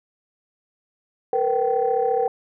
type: tone cluster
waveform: sine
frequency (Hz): 459.7 / 494.1 / 773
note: A#4 / B4 / G5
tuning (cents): -24 / +1 / -24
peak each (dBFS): -22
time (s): 1.33-2.28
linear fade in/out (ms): 2
effects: tanh soft clip ceiling -10 dBFS